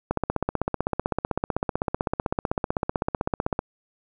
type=click train; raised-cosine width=1 ms; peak=-9 dBFS; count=56; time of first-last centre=0.11-3.591 s; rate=15.8 Hz; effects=none